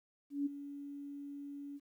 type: tone with ADSR envelope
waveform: sine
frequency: 284 Hz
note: C#4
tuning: 42 cents sharp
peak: -30 dBFS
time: 0.3-1.8 s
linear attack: 160 ms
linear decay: 16 ms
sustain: -13 dB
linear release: 40 ms
effects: 12-bit